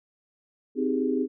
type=chord; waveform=sine; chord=Ab major seventh; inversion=first; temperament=just; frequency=259.6 / 311.5 / 389.3 / 415.3 Hz; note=C4 / Eb4 / G4 / Ab4; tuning=-13 / +2 / -12 / 0 cents; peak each=-26 / -30 / -30 / -29 dBFS; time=0.75-1.28 s; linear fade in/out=50 ms; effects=none